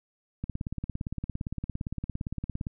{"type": "click train", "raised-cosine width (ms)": 5, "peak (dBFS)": -20, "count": 40, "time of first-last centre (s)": [0.44, 2.669], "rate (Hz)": 17.5, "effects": []}